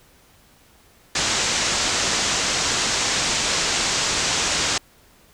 white low-pass noise, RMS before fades -22 dBFS, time 1.15-4.78 s, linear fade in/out 5 ms, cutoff 7600 Hz, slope 48 dB/octave, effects pink hiss -54 dBFS RMS until 5.33 s

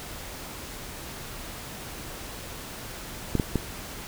clicks, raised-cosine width 3 ms, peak -10 dBFS, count 3, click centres 3.353 / 3.398 / 3.557 s, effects pink hiss -39 dBFS RMS until 4.07 s

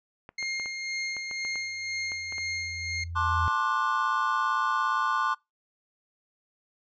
clicks, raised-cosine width 0.5 ms, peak -28 dBFS, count 11, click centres 0.291 / 0.427 / 0.598 / 0.659 / 1.167 / 1.312 / 1.45 / 1.557 / 2.119 / 2.324 / 2.382 s
sawtooth tone with tremolo, 2129 Hz, C7, 30 cents sharp, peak -25 dBFS, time 0.38-3.04 s, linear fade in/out 5 ms, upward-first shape sine, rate 2 Hz, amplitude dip 40%
sine tone with exponential growth, 84.7 Hz, E2, 48 cents sharp, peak -26 dBFS, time 1.5-3.48 s, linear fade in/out 0 ms, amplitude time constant 430 ms
triangle chord, D dominant seventh, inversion second, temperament just, 881 / 1057.2 / 1174.7 / 1468.3 Hz, A5 / C6 / D6 / F#6, +2 / +18 / 0 / -14 cents, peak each -32 / -26 / -27 / -29 dBFS, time 3.15-5.35 s, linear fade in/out 20 ms
effects noise-tail reverb RT60 0.2 s tail -24 dB re dry + resampled to 16000 Hz

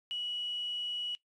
sine tone with quantisation, 2930 Hz, F#7, 18 cents flat, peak -34 dBFS, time 0.11-1.15 s, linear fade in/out 0 ms, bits 9, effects noise-tail reverb RT60 0.1 s tail -17 dB re dry + resampled to 24000 Hz

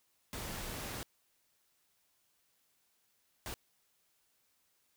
pink noise bursts at uneven times, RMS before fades -42 dBFS, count 2, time 0.33-1.03 / 3.46-3.54 s, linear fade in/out 0 ms, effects white hiss -75 dBFS RMS until 4.96 s

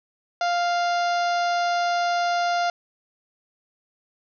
harmonic tone, 698.5 Hz, F5, in tune, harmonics 1 / 2 / 3 / 4 / 5 / 6 / 7 / 8 / 9, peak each -21 / -28 / -37 / -39 / -39 / -39 / -38 / -44 / -45 dBFS, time 0.41-2.7 s, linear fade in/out 2 ms, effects none

